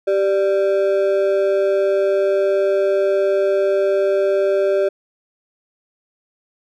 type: ring-modulated tone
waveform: triangle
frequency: 490.3 Hz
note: B4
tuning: 13 cents flat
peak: -9 dBFS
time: 0.07-4.89 s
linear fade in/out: 10 ms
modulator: 99.8 Hz
effects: none